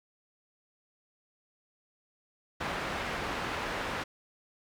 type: low-pass noise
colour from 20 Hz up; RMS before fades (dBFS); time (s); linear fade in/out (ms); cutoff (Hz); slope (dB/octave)
white; -35; 2.6-4.04; 10; 1800; 12
effects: none